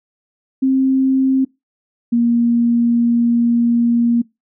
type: tone pair in turn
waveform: sine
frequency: 264.8 / 235.9 Hz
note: C4 / A#3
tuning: +21 / +21 cents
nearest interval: major second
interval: 200 cents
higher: first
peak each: -11 dBFS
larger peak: neither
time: 0.62-1.45 / 2.12-4.22 s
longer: second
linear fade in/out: 10 ms
effects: noise-tail reverb RT60 0.2 s tail -22 dB re dry